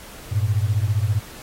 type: beating tone pair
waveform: sine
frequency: 98 / 113 Hz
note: G2 / A2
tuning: 0 / +47 cents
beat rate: 15 Hz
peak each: -20 / -21 dBFS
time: 0.31-1.2 s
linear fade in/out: 20 ms
effects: pink hiss -41 dBFS RMS until 1.42 s + AAC 48 kbps